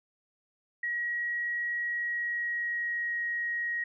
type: tone with pitch glide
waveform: sine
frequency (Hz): 1906 to 1889.6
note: A#6 to A#6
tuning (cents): +38 to +23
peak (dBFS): -29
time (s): 0.83-3.84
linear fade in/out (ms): 5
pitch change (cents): -15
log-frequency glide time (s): 1.8-3.22
effects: none